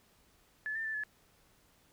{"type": "tone with pitch steps", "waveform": "sine", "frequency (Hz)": [1725, 1793, 1762, 1715], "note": ["A6", "A6", "A6", "A6"], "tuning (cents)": [-35, 32, 2, -45], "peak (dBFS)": -34, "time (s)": [0.66, 1.036], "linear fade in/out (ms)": 0, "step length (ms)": 94, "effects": ["pink hiss -67 dBFS RMS until 1.92 s"]}